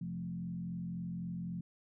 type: tone with frequency modulation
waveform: sine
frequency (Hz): 174.61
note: F3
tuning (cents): 0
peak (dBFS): -37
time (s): 0.01-1.61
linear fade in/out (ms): 5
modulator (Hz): 43.8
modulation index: 0.84
effects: none